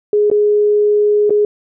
sine tone with dropouts, 416.9 Hz, G#4, 7 cents sharp, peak -9 dBFS, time 0.13-1.45 s, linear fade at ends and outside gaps 2 ms, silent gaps 0.301-0.314 / 1.296-1.305 s, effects none

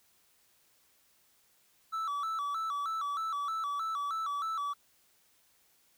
triangle tone with vibrato, 1229 Hz, D#6, 22 cents flat, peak -30 dBFS, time 1.92-4.74 s, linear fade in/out 20 ms, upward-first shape square, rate 3.2 Hz, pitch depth 120 cents each way, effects white hiss -68 dBFS RMS until 5.97 s

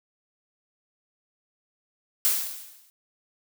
blue noise with exponential decay, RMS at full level -20 dBFS, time 2.25-2.9 s, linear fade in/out 0 ms, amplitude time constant 140 ms, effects none

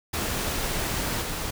pink noise with level steps, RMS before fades -28 / -31 dBFS, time 0.13-1.51 s, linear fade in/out 10 ms, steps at 1.21 s, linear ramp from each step 20 ms, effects none

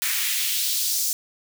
white noise with high-pass filter sweep, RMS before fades -24 dBFS, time 0.02-1.13 s, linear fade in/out 0 ms, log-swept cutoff 1700 to 6100 Hz, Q 1.6, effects none

